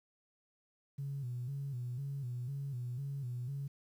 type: tone with vibrato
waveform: sine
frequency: 130.81 Hz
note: C3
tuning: in tune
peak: -36 dBFS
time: 0.98-3.68 s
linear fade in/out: 10 ms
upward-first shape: square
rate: 2 Hz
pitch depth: 110 cents each way
effects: tanh soft clip ceiling -32 dBFS + 11-bit